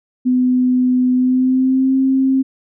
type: tone with pitch glide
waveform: sine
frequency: 252.2 to 265.5 Hz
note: B3 to C4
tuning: +36 to +25 cents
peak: -11 dBFS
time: 0.25-2.43 s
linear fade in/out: 20 ms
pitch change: +89 cents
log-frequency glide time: 1.13-1.96 s
effects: none